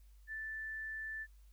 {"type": "tone", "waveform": "sine", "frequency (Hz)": 1760, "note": "A6", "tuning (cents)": 0, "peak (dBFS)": -40, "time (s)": [0.27, 1.27], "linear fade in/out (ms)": 50, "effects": ["added 50 Hz sine -57 dBFS peak until 1.52 s", "white hiss -75 dBFS RMS until 1.52 s"]}